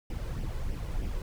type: noise with flanger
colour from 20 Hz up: brown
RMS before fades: -33 dBFS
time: 0.1-1.22 s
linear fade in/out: 2 ms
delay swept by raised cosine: 0.36 to 2.06 ms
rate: 3.2 Hz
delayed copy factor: +0.6
effects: none